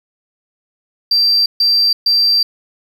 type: tone bursts at uneven times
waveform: triangle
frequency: 4699 Hz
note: D8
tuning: in tune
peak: -7 dBFS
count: 3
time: 1.11-1.46 / 1.6-1.93 / 2.06-2.43 s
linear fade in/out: 5 ms
effects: tanh soft clip ceiling -6 dBFS + 8-bit